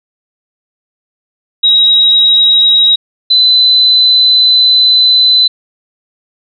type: tone pair in turn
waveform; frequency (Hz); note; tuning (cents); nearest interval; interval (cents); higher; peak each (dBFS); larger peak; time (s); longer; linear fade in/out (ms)
sine; 3822 / 4021; A#7 / B7; +43 / +30; minor second; 87; second; -4; neither; 1.63-2.96 / 3.3-5.48; second; 10
effects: none